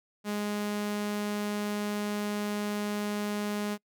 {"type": "tone", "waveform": "sawtooth", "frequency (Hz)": 207.4, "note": "G#3", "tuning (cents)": -2, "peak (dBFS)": -26, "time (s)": [0.24, 3.78], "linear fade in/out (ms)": 50, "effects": ["noise-tail reverb RT60 0.1 s tail -26 dB re dry"]}